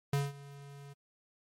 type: tone with ADSR envelope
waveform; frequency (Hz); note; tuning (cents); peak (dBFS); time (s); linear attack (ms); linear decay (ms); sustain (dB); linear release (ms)
square; 141.1; C#3; +31; -27; 0.13-0.94; 3; 190; -21; 17
effects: MP3 64 kbps